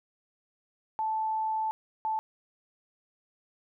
sine tone bursts at uneven times, 876 Hz, A5, 8 cents flat, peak -27 dBFS, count 2, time 0.99-1.71 / 2.05-2.19 s, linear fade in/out 0 ms, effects none

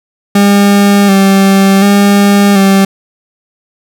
40% pulse tone with vibrato, 198.1 Hz, G3, 18 cents sharp, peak -3 dBFS, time 0.35-2.85 s, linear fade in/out 5 ms, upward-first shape square, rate 0.68 Hz, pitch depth 29 cents each way, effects none

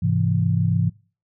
sine chord, Ab augmented, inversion none, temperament equal with one note detuned, 103.83 / 130.81 / 166.92 Hz, Ab2 / C3 / E3, 0 / 0 / +22 cents, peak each -21 / -23 / -21 dBFS, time 0.02-0.9 s, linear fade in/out 10 ms, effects noise-tail reverb RT60 0.4 s tail -25 dB re dry

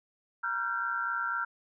sine tone cluster, 944 / 1375 / 1503 / 1567 Hz, A#5 / F6 / F#6 / G6, +22 / -27 / +27 / -1 cents, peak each -39 / -31 / -39 / -36 dBFS, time 0.43-1.45 s, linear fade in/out 10 ms, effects none

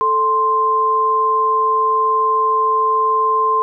sine tone pair together, 440 / 1046.5 Hz, A4 / C6, 0 / 0 cents, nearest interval octave + minor third, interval 1500 cents, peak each -21 / -13 dBFS, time 0.01-3.62 s, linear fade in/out 0 ms, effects none

